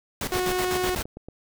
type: noise with tremolo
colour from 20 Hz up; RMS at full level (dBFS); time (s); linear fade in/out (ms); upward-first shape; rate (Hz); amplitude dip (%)
pink; -29; 0.21-1.03; 2; square; 8; 75
type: tone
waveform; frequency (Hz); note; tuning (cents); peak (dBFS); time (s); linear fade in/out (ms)
sawtooth; 365.6; F#4; -21; -20; 0.32-0.95; 0
type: click train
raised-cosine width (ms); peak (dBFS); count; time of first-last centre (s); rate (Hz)
2; -25; 4; 0.94-1.286; 8.68
effects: none